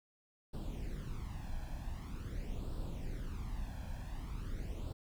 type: noise with flanger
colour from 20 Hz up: brown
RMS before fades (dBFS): -41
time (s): 0.53-4.93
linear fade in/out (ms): 10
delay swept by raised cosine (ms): 0.23 to 1.23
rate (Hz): 0.45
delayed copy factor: +0.7
effects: none